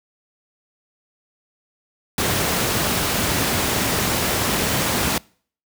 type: noise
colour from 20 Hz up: pink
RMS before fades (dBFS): -20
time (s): 2.18-5.18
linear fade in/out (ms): 2
effects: noise-tail reverb RT60 0.5 s tail -26 dB re dry + high-pass 80 Hz 12 dB/octave